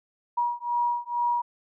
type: beating tone pair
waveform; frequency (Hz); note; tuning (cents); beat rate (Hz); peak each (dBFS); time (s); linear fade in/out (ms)
sine; 957 / 959.2; A#5 / A#5; +45 / +49; 2.2; -27; 0.37-1.42; 10
effects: none